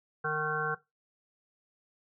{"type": "harmonic tone with a mistuned harmonic", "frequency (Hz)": 153.4, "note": "D#3", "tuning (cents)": -24, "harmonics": [1, 3, 5, 7, 9, 10], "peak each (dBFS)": [-39, -35, -38, -38, -34, -34], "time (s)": [0.24, 0.75], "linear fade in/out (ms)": 10, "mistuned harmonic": 7, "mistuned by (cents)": 26, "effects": ["noise-tail reverb RT60 0.2 s tail -17 dB re dry"]}